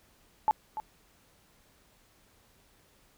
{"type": "tone with echo", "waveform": "sine", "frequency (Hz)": 864, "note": "A5", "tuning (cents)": -32, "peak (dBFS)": -20, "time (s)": [0.48, 0.51], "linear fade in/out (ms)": 0, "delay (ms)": 290, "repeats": 1, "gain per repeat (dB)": -12, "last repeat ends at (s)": 0.8, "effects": ["pink hiss -64 dBFS RMS until 3.17 s"]}